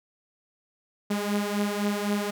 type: beating tone pair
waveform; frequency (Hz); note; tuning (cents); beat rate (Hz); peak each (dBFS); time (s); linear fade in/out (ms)
sawtooth; 204.1 / 208; G#3 / G#3; -30 / +3; 3.9; -23 / -26; 1.1-2.31; 10
effects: none